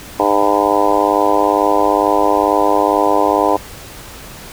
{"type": "harmonic tone with a mistuned harmonic", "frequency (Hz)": 102.2, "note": "G#2", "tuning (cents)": -27, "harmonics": [3, 4, 5, 6, 7, 8, 9, 10], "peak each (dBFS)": [-19, -19, -19, -19, -19, -19, -19, -19], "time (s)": [0.19, 3.57], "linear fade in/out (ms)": 10, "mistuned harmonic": 10, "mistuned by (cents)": -30, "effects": ["pink hiss -34 dBFS RMS until 4.52 s"]}